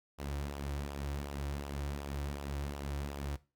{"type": "tone with flanger", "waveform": "sawtooth", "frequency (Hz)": 71, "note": "C#2", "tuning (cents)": 42, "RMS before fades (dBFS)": -39, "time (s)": [0.18, 3.37], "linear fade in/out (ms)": 20, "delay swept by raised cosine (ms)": [0.46, 4.86], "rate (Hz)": 2.7, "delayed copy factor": -0.5, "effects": ["noise-tail reverb RT60 0.3 s tail -18 dB re dry"]}